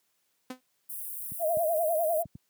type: tone with exponential decay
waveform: sawtooth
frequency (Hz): 255.1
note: C4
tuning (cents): -44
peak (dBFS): -29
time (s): 0.5-0.61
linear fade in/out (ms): 5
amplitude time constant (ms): 22
type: high-pass noise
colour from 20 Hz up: white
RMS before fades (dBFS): -38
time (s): 0.89-2.23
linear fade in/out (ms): 10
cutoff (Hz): 9300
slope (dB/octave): 48
type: clicks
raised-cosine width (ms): 5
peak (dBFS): -29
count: 4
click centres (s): 1.32 / 1.571 / 2.256 / 2.354
type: tone with vibrato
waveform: sine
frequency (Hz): 650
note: E5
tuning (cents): -24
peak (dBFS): -24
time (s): 1.39-2.25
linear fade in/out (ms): 50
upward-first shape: triangle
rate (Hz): 10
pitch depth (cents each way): 130
effects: white hiss -74 dBFS RMS until 2.49 s + high-pass 100 Hz 12 dB/octave